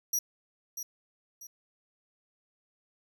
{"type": "tone with echo", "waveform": "sawtooth", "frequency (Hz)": 5790, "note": "F#8", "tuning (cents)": -38, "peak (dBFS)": -24, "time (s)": [0.13, 0.19], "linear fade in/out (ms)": 5, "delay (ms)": 640, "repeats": 2, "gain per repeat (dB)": -9, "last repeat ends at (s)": 1.47, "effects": []}